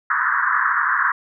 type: band-pass noise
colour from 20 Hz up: white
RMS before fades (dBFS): -19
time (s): 0.1-1.12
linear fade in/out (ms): 5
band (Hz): 1000 to 1800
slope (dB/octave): 96
effects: none